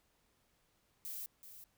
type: noise with echo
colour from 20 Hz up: violet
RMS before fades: -44 dBFS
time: 1.05-1.26 s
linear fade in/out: 0 ms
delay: 380 ms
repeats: 1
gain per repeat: -10 dB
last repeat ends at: 1.64 s
effects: pink hiss -75 dBFS RMS until 1.77 s